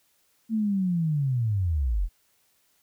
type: linear sweep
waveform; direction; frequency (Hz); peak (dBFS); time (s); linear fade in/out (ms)
sine; down; 227.3 to 37.59; -22; 0.49-2.09; 50
effects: white hiss -67 dBFS RMS until 2.82 s